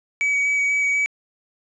triangle tone with vibrato, 2271 Hz, C#7, 41 cents sharp, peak -16 dBFS, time 0.21-1.06 s, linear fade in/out 0 ms, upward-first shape square, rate 4.1 Hz, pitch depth 8 cents each way, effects resampled to 22050 Hz + 9-bit

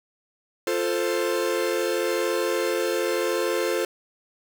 45% pulse chord, F major, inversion none, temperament equal with one note detuned, 349.2 / 442.5 / 523.3 Hz, F4 / A4 / C5, 0 / +10 / 0 cents, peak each -27 dBFS, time 0.67-3.85 s, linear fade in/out 2 ms, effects none

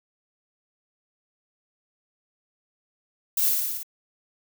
violet noise with echo, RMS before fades -23 dBFS, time 3.37-3.49 s, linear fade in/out 5 ms, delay 57 ms, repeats 6, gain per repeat -2 dB, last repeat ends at 3.832 s, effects none

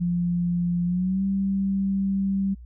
sine tone with pitch glide, 174.6 to 194.85 Hz, F3 to G3, 0 to -10 cents, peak -21 dBFS, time 0-2.55 s, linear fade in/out 20 ms, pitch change +190 cents, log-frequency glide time 0.85-1.24 s, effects added 60 Hz sine -40 dBFS peak until 2.65 s

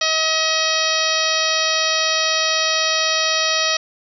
harmonic tone, 636 Hz, D#5, 38 cents sharp, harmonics 1 / 2 / 3 / 4 / 5 / 6 / 7 / 8 / 9, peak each -25 / -25 / -25 / -25 / -25 / -25 / -25 / -25 / -25 dBFS, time 0.01-3.77 s, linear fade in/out 5 ms, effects none

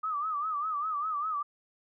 sine tone with vibrato, 1221 Hz, D#6, 33 cents flat, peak -29 dBFS, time 0.03-1.43 s, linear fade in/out 10 ms, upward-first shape sine, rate 5 Hz, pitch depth 110 cents each way, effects none

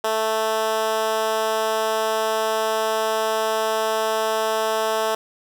10% pulse tone with high-pass filter, 220 Hz, A3, in tune, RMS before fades -22 dBFS, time 0.04-5.15 s, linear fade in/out 5 ms, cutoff 520 Hz, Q 1.6, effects none

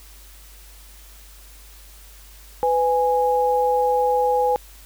sine tone pair together, 500 / 828.1 Hz, B4 / G#5, +21 / -5 cents, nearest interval major sixth, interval 874 cents, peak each -19 dBFS, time 2.63-4.56 s, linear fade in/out 0 ms, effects added 50 Hz sine -44 dBFS peak until 4.85 s + white hiss -48 dBFS RMS until 4.85 s

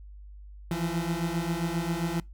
30% pulse beating tone pair, 164.81 / 172.31 Hz, E3 / F3, 0 / -23 cents, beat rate 7.5 Hz, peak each -28 dBFS, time 0.71-2.2 s, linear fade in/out 2 ms, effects noise-tail reverb RT60 0.2 s tail -24 dB re dry + added 50 Hz sine -43 dBFS peak until 2.33 s

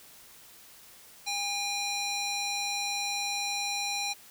square tone with band-pass filter, 810 Hz, G#5, 43 cents flat, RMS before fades -32 dBFS, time 1.26-4.14 s, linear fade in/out 20 ms, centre 4700 Hz, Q 1.1, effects white hiss -53 dBFS RMS until 4.3 s

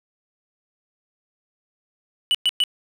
triangle tone bursts, 2960 Hz, F#7, in tune, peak -14 dBFS, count 3, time 2.31-2.638 s, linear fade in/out 0 ms, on 36 ms, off 110 ms, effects none

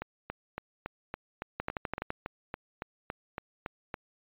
two click trains, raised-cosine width 0.5 ms, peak -20 / -17 dBFS, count 15 / 7, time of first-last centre 0.02-3.942 / 1.6-2.104 s, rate 3.57 / 11.9 Hz, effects resampled to 8000 Hz

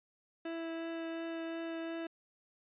30% pulse tone with vibrato, 329.6 Hz, E4, in tune, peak -35 dBFS, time 0.45-2.07 s, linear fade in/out 5 ms, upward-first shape triangle, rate 2.8 Hz, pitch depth 9 cents each way, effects resampled to 8000 Hz

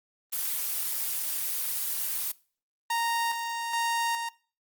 blue noise, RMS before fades -30 dBFS, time 0.32-2.32 s, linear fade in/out 10 ms
sawtooth tone with tremolo, 929 Hz, A#5, 6 cents flat, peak -22 dBFS, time 2.9-4.29 s, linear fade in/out 5 ms, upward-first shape square, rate 1.2 Hz, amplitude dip 45%
effects noise-tail reverb RT60 0.4 s tail -22 dB re dry + Opus 24 kbps

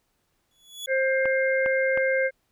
sawtooth tone with exponential growth, 3398 Hz, G#7, 39 cents sharp, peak -27 dBFS, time 0.51-0.86 s, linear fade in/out 2 ms, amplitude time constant 76 ms
harmonic tone, 529 Hz, C5, 19 cents sharp, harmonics 1 / 3 / 4, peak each -22 / -27 / -28 dBFS, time 0.87-2.31 s, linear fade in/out 50 ms
clicks, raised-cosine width 0.5 ms, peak -17 dBFS, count 3, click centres 1.256 / 1.661 / 1.975 s
effects pink hiss -72 dBFS RMS until 2.51 s

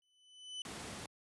40% pulse tone with exponential growth, 3000 Hz, F#7, 23 cents sharp, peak -38 dBFS, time 0.02-0.62 s, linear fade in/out 2 ms, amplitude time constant 130 ms
pink noise, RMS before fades -45 dBFS, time 0.65-1.06 s, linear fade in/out 2 ms
effects high-pass 100 Hz 12 dB/octave + resampled to 24000 Hz

